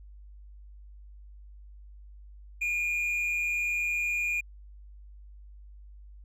triangle tone with amplitude modulation, 2427 Hz, D#7, 44 cents flat, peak -23 dBFS, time 2.61-4.41 s, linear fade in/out 10 ms, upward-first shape sine, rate 160 Hz, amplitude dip 45%, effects added 50 Hz sine -46 dBFS peak until 6.24 s

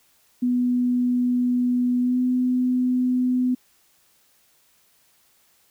sine tone with pitch glide, 246.9 to 251.5 Hz, B3 to B3, 0 to +32 cents, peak -18 dBFS, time 0.42-3.55 s, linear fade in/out 10 ms, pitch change +32 cents, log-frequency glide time 2-2.18 s, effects white hiss -61 dBFS RMS until 5.7 s

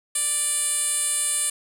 10% pulse tone with band-pass filter, 587.3 Hz, D5, in tune, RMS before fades -24 dBFS, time 0.15-1.5 s, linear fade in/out 5 ms, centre 9400 Hz, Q 3.8, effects none

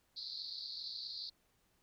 white band-pass noise, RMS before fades -45 dBFS, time 0.16-1.3 s, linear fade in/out 10 ms, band 4000 to 4700 Hz, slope 96 dB/octave, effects pink hiss -75 dBFS RMS until 1.82 s

